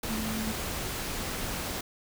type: tone in noise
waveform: sine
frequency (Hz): 219.5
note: A3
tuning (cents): -4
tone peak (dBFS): -32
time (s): 0.1-0.52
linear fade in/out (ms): 5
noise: pink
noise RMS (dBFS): -34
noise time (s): 0.03-1.81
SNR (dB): -1
effects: none